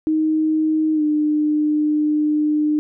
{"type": "tone with pitch glide", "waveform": "sine", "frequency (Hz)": [312.7, 301.7], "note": ["D#4", "D4"], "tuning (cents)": [9, 47], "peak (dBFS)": -15, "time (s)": [0.07, 2.79], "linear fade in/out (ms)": 0, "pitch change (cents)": -62, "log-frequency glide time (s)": [0.94, 1.02], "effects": []}